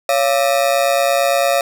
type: ring-modulated tone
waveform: 40% pulse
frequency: 622.3 Hz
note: D#5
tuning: in tune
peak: -9 dBFS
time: 0.09-1.61 s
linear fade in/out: 2 ms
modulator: 64.4 Hz
effects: 7-bit